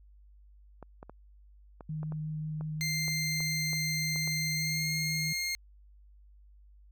clicks, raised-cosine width 1 ms, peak -31 dBFS, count 12, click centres 0.827 / 1.029 / 1.096 / 1.808 / 2.031 / 2.122 / 2.61 / 3.081 / 3.405 / 3.732 / 4.16 / 4.276 s
sine tone with vibrato, 154.8 Hz, D#3, 9 cents flat, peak -33 dBFS, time 1.89-5.33 s, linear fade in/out 5 ms, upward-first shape sine, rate 5.6 Hz, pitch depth 8 cents each way
20% pulse tone with pitch glide, 2093 to 2128 Hz, C7 to C7, 0 to +29 cents, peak -26 dBFS, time 2.81-5.55 s, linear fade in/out 0 ms, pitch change +29 cents, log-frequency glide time 4.52-4.89 s
effects added 50 Hz sine -54 dBFS peak until 6.91 s

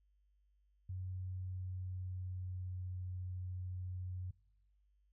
sine tone with pitch glide, 92.5 to 91.38 Hz, F#2 to F#2, 0 to -21 cents, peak -40 dBFS, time 0.89-4.31 s, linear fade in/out 5 ms, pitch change -21 cents, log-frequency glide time 1.38-2.99 s, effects noise-tail reverb RT60 0.8 s tail -21 dB re dry + added 50 Hz sine -70 dBFS peak until 5.12 s

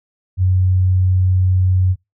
sine tone, 92.5 Hz, F#2, in tune, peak -11 dBFS, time 0.37-1.96 s, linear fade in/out 50 ms, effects noise-tail reverb RT60 0.2 s tail -23 dB re dry

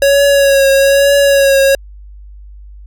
square tone with vibrato, 554.4 Hz, C#5, in tune, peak -7 dBFS, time 0.02-1.75 s, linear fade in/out 2 ms, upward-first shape triangle, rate 1.1 Hz, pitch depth 35 cents each way, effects added 50 Hz sine -31 dBFS peak until 2.86 s

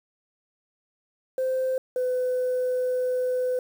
sine tone pair in turn, 519 / 503.9 Hz, C5 / B4, -14 / +35 cents, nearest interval minor second, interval 51 cents, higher first, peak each -21 dBFS, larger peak neither, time 1.38-1.78 / 1.96-3.59 s, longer second, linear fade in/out 2 ms, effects tanh soft clip ceiling -20 dBFS + 8-bit

